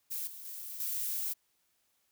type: noise with level steps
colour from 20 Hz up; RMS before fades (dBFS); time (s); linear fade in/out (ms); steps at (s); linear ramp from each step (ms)
violet; -37 / -47 / -43 / -35; 0.1-1.34; 20; 0.27 / 0.45 / 0.8; 2
effects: white hiss -75 dBFS RMS until 2.11 s